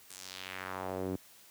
sawtooth tone with band-pass filter sweep, 93.6 Hz, F#2, 20 cents sharp, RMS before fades -40 dBFS, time 0.1-1.16 s, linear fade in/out 0 ms, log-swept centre 9300 to 290 Hz, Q 1.6, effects white hiss -58 dBFS RMS until 1.5 s + high-pass 60 Hz 12 dB/octave

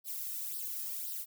violet noise with flanger, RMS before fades -39 dBFS, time 0.04-1.26 s, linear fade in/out 50 ms, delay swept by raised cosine 0.21 to 1.61 ms, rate 1.9 Hz, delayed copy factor +0.8, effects none

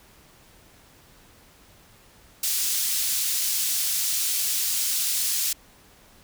pink high-pass noise, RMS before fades -25 dBFS, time 2.43-5.53 s, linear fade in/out 5 ms, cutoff 5100 Hz, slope 12 dB/octave, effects pink hiss -54 dBFS RMS until 6.23 s

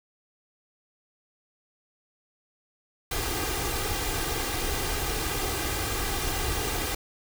pink noise with comb filter, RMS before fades -29 dBFS, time 3.11-6.95 s, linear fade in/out 5 ms, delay 2.5 ms, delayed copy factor +0.65, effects none

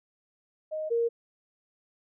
sine tone pair in turn, 622.3 / 466.2 Hz, D#5 / A#4, 0 / 0 cents, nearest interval perfect fourth, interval 500 cents, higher first, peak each -30 / -23 dBFS, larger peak second, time 0.71-0.9 / 0.9-1.09 s, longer neither, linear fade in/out 20 ms, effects none

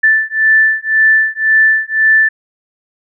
sine beating tone pair, 1760 / 1761.9 Hz, A6 / A6, 0 / +2 cents, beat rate 1.9 Hz, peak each -11 dBFS, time 0.03-2.29 s, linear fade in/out 10 ms, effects none

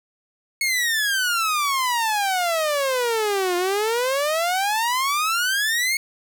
sawtooth exponential two-way sweep, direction down then up, 2200 to 349.2 to 2200 Hz, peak -16 dBFS, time 0.61-5.97 s, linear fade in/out 2 ms, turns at 3.56 s, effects none

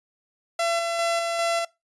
sawtooth tone with tremolo, 675 Hz, E5, 41 cents sharp, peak -18 dBFS, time 0.59-1.65 s, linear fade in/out 5 ms, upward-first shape square, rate 2.5 Hz, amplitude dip 30%, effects noise-tail reverb RT60 0.2 s tail -20 dB re dry + resampled to 24000 Hz

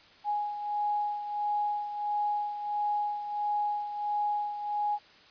sine beating tone pair, 830.6 / 832.1 Hz, G#5 / G#5, 0 / +3 cents, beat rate 1.5 Hz, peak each -29 / -36 dBFS, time 0.24-4.99 s, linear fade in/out 50 ms, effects white hiss -56 dBFS RMS until 5.3 s + resampled to 11025 Hz

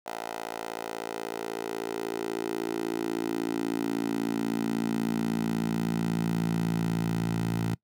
10% pulse tone with high-pass filter sweep, 56.3 Hz, A1, 40 cents sharp, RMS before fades -30 dBFS, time 0.06-7.75 s, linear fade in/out 5 ms, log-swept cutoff 610 to 130 Hz, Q 3.2, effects noise-tail reverb RT60 0.1 s tail -23 dB re dry

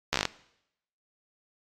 slowing click train, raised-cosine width 0.2 ms, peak -7 dBFS, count 8, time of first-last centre 0.13-0.253 s, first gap 13 ms, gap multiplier 1.1, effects noise-tail reverb RT60 0.8 s tail -20 dB re dry + MP3 96 kbps

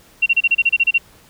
sine tone bursts, 2743 Hz, F7, 32 cents flat, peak -10 dBFS, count 11, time 0.22-0.982 s, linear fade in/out 10 ms, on 42 ms, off 30 ms, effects pink hiss -49 dBFS RMS until 1.29 s

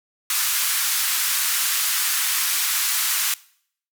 white band-pass noise, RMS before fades -22 dBFS, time 0.3-3.34 s, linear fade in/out 2 ms, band 1100 to 16000 Hz, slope 24 dB/octave, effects noise-tail reverb RT60 0.6 s tail -21 dB re dry

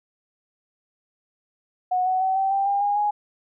sine tone with pitch steps, 733 / 746.2 / 759.7 / 773.5 / 787.4 / 801.7 / 816.1 / 830.9 Hz, F#5 / F#5 / F#5 / G5 / G5 / G5 / G#5 / G#5, -16 / +14 / +46 / -23 / +8 / +39 / -31 / +1 cents, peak -19 dBFS, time 1.91-3.11 s, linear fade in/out 10 ms, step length 150 ms, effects none

